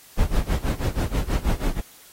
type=noise with tremolo; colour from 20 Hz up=brown; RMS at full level=-19 dBFS; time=0.17-1.81 s; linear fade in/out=20 ms; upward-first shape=sine; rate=6.2 Hz; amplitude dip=90%; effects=white hiss -49 dBFS RMS until 2.12 s + AAC 48 kbps